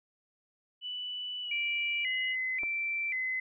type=tone with pitch glide; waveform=sine; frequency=2973 to 2908 Hz; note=F#7 to F#7; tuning=+8 to -31 cents; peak=-35 dBFS; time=0.81-2.36 s; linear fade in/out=50 ms; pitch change=-39 cents; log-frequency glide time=1.42-1.5 s
type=tone with vibrato; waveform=sine; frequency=2184 Hz; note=C#7; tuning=26 cents flat; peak=-30 dBFS; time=1.51-3.4 s; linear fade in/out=5 ms; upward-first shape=square; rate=0.93 Hz; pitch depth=120 cents each way
type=clicks; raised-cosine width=1 ms; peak=-31 / -33 dBFS; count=2; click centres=2.633 / 2.636 s
effects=none